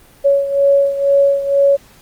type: beating tone pair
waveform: sine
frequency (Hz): 558 / 560.1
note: C#5 / C#5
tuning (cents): +11 / +18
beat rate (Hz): 2.1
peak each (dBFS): -11 / -16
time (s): 0.24-1.77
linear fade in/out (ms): 20
effects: pink hiss -46 dBFS RMS until 2.01 s + Opus 32 kbps